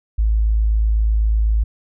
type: tone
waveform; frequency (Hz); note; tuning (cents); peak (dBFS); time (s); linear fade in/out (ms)
sine; 54; A1; -32; -13; 0.18-1.64; 10
effects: none